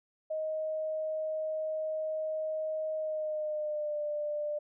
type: tone with pitch glide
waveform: sine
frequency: 626 to 595 Hz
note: D#5 to D5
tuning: +10 to +22 cents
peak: -31 dBFS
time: 0.3-4.59 s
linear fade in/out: 10 ms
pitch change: -88 cents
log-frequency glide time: 2.96-3.99 s
effects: none

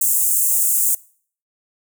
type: high-pass noise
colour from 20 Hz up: pink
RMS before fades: -17 dBFS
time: 0.01-0.95 s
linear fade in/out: 5 ms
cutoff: 7300 Hz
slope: 48 dB/octave
effects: noise-tail reverb RT60 0.5 s tail -22 dB re dry

